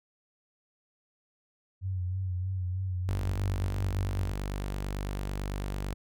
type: tone with vibrato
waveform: sine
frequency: 92.5 Hz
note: F#2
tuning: in tune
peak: -29 dBFS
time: 1.81-4.34 s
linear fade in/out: 50 ms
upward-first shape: sine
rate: 3.2 Hz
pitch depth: 49 cents each way
type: tone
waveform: sawtooth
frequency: 49 Hz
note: G1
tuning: in tune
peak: -28 dBFS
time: 3.08-5.94 s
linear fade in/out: 10 ms
effects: none